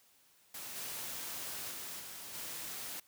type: noise with level steps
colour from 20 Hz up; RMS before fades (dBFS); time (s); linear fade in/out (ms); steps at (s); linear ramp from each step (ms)
white; -45 / -42 / -44 / -47 / -43; 0.54-3; 5; 0.75 / 1.7 / 1.99 / 2.33; 20
effects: white hiss -67 dBFS RMS until 3.07 s + high-pass 80 Hz 12 dB/octave